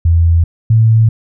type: tone pair in turn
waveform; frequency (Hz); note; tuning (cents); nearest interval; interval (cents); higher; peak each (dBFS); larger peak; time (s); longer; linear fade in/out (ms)
sine; 83.6 / 112.04; E2 / A2; +25 / +32; perfect fourth; 507; second; -6 / -5; second; 0.05-0.44 / 0.7-1.09; neither; 5
effects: none